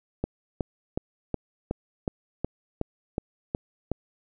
click train, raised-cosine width 2 ms, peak -13 dBFS, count 11, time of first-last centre 0.24-3.916 s, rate 2.72 Hz, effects none

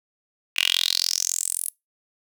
10% pulse tone with high-pass filter sweep, 43.65 Hz, F1, in tune, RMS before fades -24 dBFS, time 0.56-1.7 s, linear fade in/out 10 ms, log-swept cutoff 2600 to 11000 Hz, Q 6, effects noise-tail reverb RT60 0.2 s tail -24 dB re dry

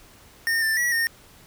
square tone with pitch steps, 1827 / 1778 / 1930 / 1836 Hz, A#6 / A6 / B6 / A#6, -35 / +18 / -40 / -27 cents, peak -21 dBFS, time 0.47-1.07 s, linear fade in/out 0 ms, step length 150 ms, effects pink hiss -51 dBFS RMS until 1.46 s

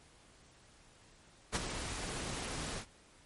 pink noise with ADSR envelope, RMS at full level -31 dBFS, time 1.52-2.86 s, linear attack 37 ms, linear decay 21 ms, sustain -9 dB, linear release 87 ms, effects pink hiss -62 dBFS RMS until 3.25 s + MP3 48 kbps

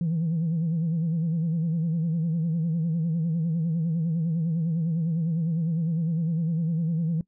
sine tone with vibrato, 164.4 Hz, E3, 4 cents flat, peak -21 dBFS, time 0.01-7.21 s, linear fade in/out 2 ms, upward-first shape sine, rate 9.9 Hz, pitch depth 89 cents each way, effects noise-tail reverb RT60 0.1 s tail -22 dB re dry + tanh soft clip ceiling -20 dBFS

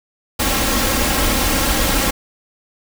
pink noise with comb filter, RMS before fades -17 dBFS, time 0.39-2.11 s, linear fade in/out 10 ms, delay 3.7 ms, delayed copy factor +0.6, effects none

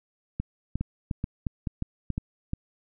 two click trains, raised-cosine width 5 ms, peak -16 / -16 dBFS, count 5 / 6, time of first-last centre 0.81-2.534 / 0.4-2.179 s, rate 2.32 / 2.81 Hz, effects none

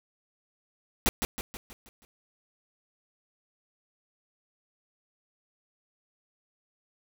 pink noise with echo, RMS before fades -23 dBFS, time 1.06-1.09 s, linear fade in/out 0 ms, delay 160 ms, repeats 6, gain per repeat -6 dB, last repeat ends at 2.05 s, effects none

